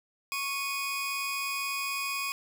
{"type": "tone pair together", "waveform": "sawtooth", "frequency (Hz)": [1106.9, 2485], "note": ["C#6", "D#7"], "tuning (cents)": [-3, -3], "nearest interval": "octave + major second", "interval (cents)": 1400, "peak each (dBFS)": [-31, -29], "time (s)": [0.32, 2.32], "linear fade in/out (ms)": 0, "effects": []}